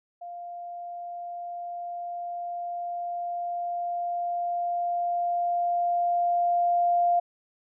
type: tone with level ramp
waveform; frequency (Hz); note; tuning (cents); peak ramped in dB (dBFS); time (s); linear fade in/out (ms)
sine; 698.5; F5; 0; -36 to -19; 0.21-7.2; 10
effects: none